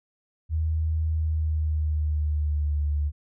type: tone with pitch glide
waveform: sine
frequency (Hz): 79.3 to 73.56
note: D#2 to D2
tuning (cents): +33 to +3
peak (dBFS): -22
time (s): 0.49-3.12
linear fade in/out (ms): 50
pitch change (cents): -130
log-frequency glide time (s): 1.13-2.8
effects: none